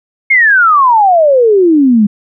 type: exponential sweep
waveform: sine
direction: down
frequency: 2189 to 199.8 Hz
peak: -4 dBFS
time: 0.3-2.07 s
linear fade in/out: 10 ms
effects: none